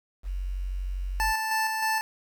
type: tone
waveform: sine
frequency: 46.27 Hz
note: F#1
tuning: 1 cent sharp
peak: -28 dBFS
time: 0.23-1.34 s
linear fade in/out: 50 ms
type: tone with tremolo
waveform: 25% pulse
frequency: 880 Hz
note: A5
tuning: in tune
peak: -20 dBFS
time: 1.2-2.01 s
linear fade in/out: 0 ms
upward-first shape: square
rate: 3.2 Hz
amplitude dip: 35%
effects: 9-bit